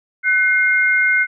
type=tone pair together; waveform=sine; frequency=1500 / 2126 Hz; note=F#6 / C7; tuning=+23 / +27 cents; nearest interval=tritone; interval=604 cents; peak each=-15 dBFS; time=0.23-1.27 s; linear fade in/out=50 ms; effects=none